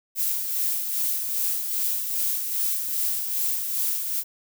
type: noise with tremolo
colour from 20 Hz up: violet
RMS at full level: -24 dBFS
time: 0.15-4.24 s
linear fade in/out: 50 ms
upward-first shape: sine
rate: 2.5 Hz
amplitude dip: 45%
effects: none